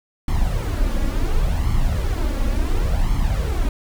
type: noise with flanger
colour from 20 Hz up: brown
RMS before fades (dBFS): -19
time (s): 0.28-3.69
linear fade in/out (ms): 2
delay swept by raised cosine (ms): 0.93 to 3.63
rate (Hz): 0.7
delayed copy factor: +0.65
effects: none